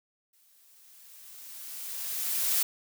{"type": "noise with exponential growth", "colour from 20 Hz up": "blue", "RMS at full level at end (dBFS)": -25, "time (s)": [0.33, 2.63], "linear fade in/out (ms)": 5, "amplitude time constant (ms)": 500, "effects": []}